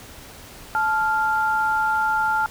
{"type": "tone pair together", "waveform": "sine", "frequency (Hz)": [870, 1391.9], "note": ["A5", "F6"], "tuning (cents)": [-20, -6], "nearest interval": "minor sixth", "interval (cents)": 814, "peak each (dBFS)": -21, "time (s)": [0.75, 2.46], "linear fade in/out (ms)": 0, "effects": ["pink hiss -42 dBFS RMS until 2.5 s"]}